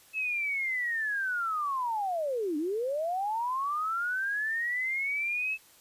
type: linear two-way sweep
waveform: sine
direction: down then up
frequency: 2615 to 286.7 to 2615 Hz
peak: -28 dBFS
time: 0.13-5.58 s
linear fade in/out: 50 ms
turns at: 2.57 s
effects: white hiss -58 dBFS RMS until 5.8 s + resampled to 32000 Hz